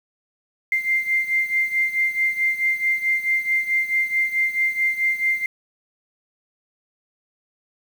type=beating tone pair; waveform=sine; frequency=2093 / 2097.6 Hz; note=C7 / C7; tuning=0 / +4 cents; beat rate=4.6 Hz; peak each=-20 / -24 dBFS; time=0.72-5.46 s; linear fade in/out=2 ms; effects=7-bit